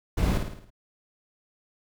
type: noise with echo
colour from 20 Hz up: brown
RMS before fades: -24 dBFS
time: 0.17-0.38 s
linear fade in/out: 10 ms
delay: 54 ms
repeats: 6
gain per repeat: -5 dB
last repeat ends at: 0.704 s
effects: none